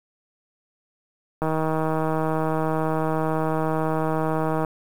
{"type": "click train", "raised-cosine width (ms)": 1, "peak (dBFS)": -11, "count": 511, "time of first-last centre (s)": [1.42, 4.648], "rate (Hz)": 158, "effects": ["7-bit"]}